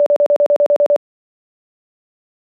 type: tone bursts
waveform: sine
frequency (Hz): 581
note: D5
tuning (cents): -19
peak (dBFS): -8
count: 10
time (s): 0-0.961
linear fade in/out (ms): 0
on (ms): 61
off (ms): 39
effects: high-pass 300 Hz 12 dB/octave